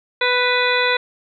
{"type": "harmonic tone", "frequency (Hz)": 495.2, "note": "B4", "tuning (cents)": 5, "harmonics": [1, 2, 3, 4, 5, 7, 8], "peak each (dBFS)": [-21, -23, -22, -22, -23, -26, -25], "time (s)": [0.21, 0.97], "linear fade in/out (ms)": 5, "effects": []}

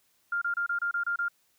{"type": "tone bursts", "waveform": "sine", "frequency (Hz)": 1400, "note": "F6", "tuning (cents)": 4, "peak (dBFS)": -26, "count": 8, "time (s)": [0.32, 1.284], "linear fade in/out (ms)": 5, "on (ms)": 96, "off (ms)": 28, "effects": ["white hiss -69 dBFS RMS until 1.58 s"]}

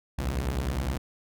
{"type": "beating tone pair", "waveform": "sawtooth", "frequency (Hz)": [60.3, 70.1], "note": ["B1", "C#2"], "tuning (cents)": [-41, 20], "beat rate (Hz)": 9.8, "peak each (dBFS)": -26, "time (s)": [0.18, 0.98], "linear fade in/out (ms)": 10, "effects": []}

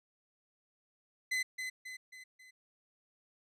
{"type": "tone with echo", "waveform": "40% pulse", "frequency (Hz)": 2029, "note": "B6", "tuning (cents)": 46, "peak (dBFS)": -30, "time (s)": [1.31, 1.43], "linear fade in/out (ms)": 10, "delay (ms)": 270, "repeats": 4, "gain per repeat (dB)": -6, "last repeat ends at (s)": 2.51, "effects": ["low-pass 10000 Hz 12 dB/octave"]}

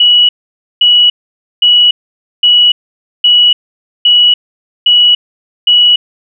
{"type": "tone bursts", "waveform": "sine", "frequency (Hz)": 2931, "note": "F#7", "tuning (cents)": -17, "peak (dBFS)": -3, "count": 8, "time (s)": [0, 5.96], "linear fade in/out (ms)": 5, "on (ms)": 290, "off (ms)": 520, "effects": []}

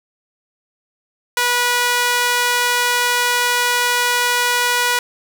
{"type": "tone with high-pass filter", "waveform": "sawtooth", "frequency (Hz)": 487.5, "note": "B4", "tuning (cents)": -23, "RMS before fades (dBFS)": -17, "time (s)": [1.37, 4.99], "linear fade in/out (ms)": 2, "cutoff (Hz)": 1200, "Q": 0.97, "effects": ["7-bit"]}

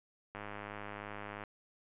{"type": "click train", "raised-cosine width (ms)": 0.5, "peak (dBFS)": -28, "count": 113, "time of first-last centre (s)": [0.35, 1.437], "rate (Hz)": 103, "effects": ["resampled to 8000 Hz"]}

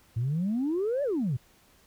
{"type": "exponential two-way sweep", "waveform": "sine", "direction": "up then down", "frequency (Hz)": [108.9, 594, 113.3], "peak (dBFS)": -24, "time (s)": [0.16, 1.37], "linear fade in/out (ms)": 10, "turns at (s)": 1.03, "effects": ["tanh soft clip ceiling -22 dBFS", "pink hiss -61 dBFS RMS until 1.86 s"]}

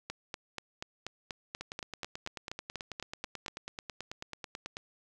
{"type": "two click trains", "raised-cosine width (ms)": 0.2, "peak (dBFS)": [-20, -22], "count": [15, 30], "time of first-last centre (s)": [[0.1, 3.482], [1.61, 4.769]], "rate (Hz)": [4.14, 9.18], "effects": []}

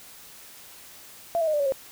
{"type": "tone with pitch steps", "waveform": "sine", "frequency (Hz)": [678, 647, 617.4, 589.2, 562.3, 536.6], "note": ["E5", "E5", "D#5", "D5", "C#5", "C5"], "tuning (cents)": [49, -32, -14, 6, 25, 44], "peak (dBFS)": -21, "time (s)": [1.35, 1.722], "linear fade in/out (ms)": 0, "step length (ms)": 62, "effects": ["white hiss -47 dBFS RMS until 1.91 s"]}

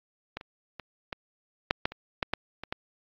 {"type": "clicks", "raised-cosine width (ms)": 0.3, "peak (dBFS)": [-18, -27, -22, -17, -6, -9, -24, -10, -10, -21, -15], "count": 11, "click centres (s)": [0.37, 0.411, 0.797, 1.128, 1.709, 1.855, 1.92, 2.228, 2.336, 2.636, 2.725], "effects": ["low-pass 5000 Hz 12 dB/octave", "AAC 32 kbps"]}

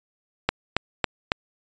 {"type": "click train", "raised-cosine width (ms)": 0.3, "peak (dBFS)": -3, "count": 4, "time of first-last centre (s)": [0.49, 1.319], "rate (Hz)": 3.62, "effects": ["resampled to 16000 Hz"]}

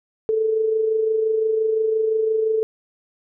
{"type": "tone with amplitude modulation", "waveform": "sine", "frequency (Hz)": 440, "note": "A4", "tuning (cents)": 0, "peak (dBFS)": -15, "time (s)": [0.29, 2.63], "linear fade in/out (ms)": 0, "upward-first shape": "sine", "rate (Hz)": 25.8, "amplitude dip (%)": 45, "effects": []}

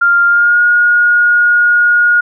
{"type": "tone with pitch glide", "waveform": "sine", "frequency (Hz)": [1397, 1437.1], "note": ["F6", "F6"], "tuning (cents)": [0, 49], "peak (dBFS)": -6, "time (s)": [0.01, 2.21], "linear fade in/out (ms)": 10, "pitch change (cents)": 49, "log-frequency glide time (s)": [0.27, 0.6], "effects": []}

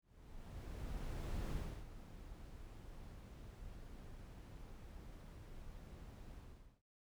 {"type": "noise with ADSR envelope", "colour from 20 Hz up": "brown", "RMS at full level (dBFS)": -41, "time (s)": [0.02, 6.82], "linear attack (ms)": 1500, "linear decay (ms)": 320, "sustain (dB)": -12, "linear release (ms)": 460, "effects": []}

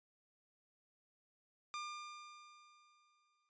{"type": "tone with exponential decay", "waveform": "sawtooth", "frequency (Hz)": 1200, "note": "D6", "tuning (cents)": 37, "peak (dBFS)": -37, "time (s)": [1.74, 3.49], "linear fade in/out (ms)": 0, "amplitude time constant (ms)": 380, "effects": ["resampled to 16000 Hz"]}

